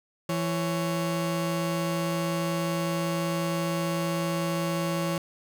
30% pulse tone pair together, 167.8 / 554.4 Hz, E3 / C#5, +31 / 0 cents, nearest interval octave + major sixth, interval 2069 cents, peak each -25 / -28 dBFS, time 0.29-5.18 s, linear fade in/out 2 ms, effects none

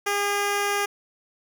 10% pulse tone, 406.1 Hz, G#4, 39 cents flat, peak -14 dBFS, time 0.06-0.86 s, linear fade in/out 10 ms, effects none

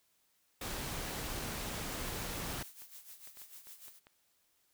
pink noise, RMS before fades -40 dBFS, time 0.61-2.63 s, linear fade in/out 5 ms
blue noise with tremolo, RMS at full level -50 dBFS, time 1.88-4 s, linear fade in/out 50 ms, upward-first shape sine, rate 6.7 Hz, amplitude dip 70%
clicks, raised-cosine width 0.3 ms, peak -40 dBFS, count 7, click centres 2.82 / 3.274 / 3.372 / 3.418 / 3.671 / 3.882 / 4.069 s
effects white hiss -74 dBFS RMS until 4.73 s

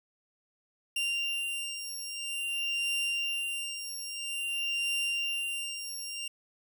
40% pulse beating tone pair, 2782 / 2782.5 Hz, F7 / F7, -7 / -7 cents, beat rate 0.5 Hz, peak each -33 / -33 dBFS, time 0.96-6.28 s, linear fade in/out 5 ms, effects none

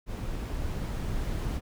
brown noise with level ramp, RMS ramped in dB -34 to -30 dBFS, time 0.06-1.61 s, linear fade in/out 50 ms, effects none

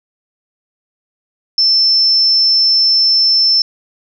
sine tone, 5320 Hz, E8, 15 cents sharp, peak -8 dBFS, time 1.58-3.62 s, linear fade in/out 2 ms, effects none

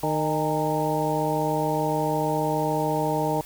harmonic tone with a mistuned harmonic, 153.3 Hz, D#3, 25 cents flat, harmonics 1 / 2 / 3 / 4 / 5 / 6, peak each -29 / -29 / -29 / -29 / -29 / -29 dBFS, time 0.03-3.41 s, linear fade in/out 2 ms, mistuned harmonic 5, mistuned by +88 cents, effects added 49 Hz sine -50 dBFS peak until 3.45 s + white hiss -44 dBFS RMS until 3.45 s

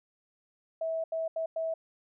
sine tone bursts at uneven times, 650 Hz, E5, 24 cents flat, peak -29 dBFS, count 4, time 0.81-1.04 / 1.12-1.28 / 1.36-1.46 / 1.56-1.74 s, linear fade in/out 5 ms, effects none

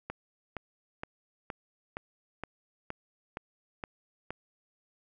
click train, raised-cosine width 0.5 ms, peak -21 dBFS, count 10, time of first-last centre 0.1-4.306 s, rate 2.14 Hz, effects none

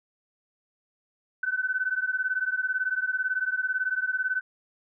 sine beating tone pair, 1505 / 1523 Hz, F#6 / F#6, +29 / +50 cents, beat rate 18 Hz, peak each -28 dBFS, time 1.43-4.41 s, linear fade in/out 5 ms, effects none

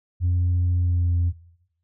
sine tone with pitch glide, 88.6 to 86.58 Hz, F2 to F2, +25 to -14 cents, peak -16 dBFS, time 0.2-1.33 s, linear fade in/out 50 ms, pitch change -39 cents, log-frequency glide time 0.77-1.16 s, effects noise-tail reverb RT60 0.8 s tail -18 dB re dry + tanh soft clip ceiling -16 dBFS

